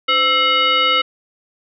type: tone with frequency modulation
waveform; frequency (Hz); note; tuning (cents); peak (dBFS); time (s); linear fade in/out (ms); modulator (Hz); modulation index
sine; 2132; C7; +32; -12; 0.08-1.02; 10; 809; 1.6
effects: none